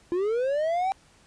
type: linear sweep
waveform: triangle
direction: up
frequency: 337.9 to 784 Hz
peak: -21 dBFS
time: 0.12-0.92 s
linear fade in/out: 0 ms
effects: pink hiss -58 dBFS RMS until 1.26 s + resampled to 22050 Hz